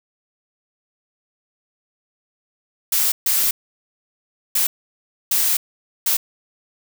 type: noise bursts at uneven times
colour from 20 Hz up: blue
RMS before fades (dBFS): -18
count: 5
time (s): 2.92-3.12 / 3.26-3.51 / 4.55-4.67 / 5.31-5.57 / 6.06-6.17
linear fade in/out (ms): 5
effects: none